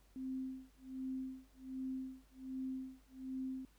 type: tone with tremolo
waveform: sine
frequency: 261.6 Hz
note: C4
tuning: in tune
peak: -38 dBFS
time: 0.16-3.65 s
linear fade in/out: 0 ms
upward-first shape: sine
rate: 1.3 Hz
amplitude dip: 100%
effects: added 50 Hz sine -65 dBFS peak until 3.78 s + pink hiss -72 dBFS RMS until 3.78 s